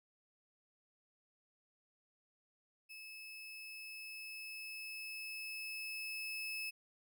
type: tone with level ramp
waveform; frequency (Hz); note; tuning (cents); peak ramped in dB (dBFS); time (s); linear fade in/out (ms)
35% pulse; 2600; E7; -24; -48 to -38; 2.89-6.71; 20
effects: none